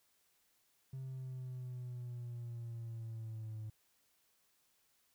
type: exponential sweep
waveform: triangle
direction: down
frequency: 133 to 108 Hz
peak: -39 dBFS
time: 0.93-3.7 s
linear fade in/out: 5 ms
effects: tanh soft clip ceiling -37 dBFS + white hiss -75 dBFS RMS until 5.14 s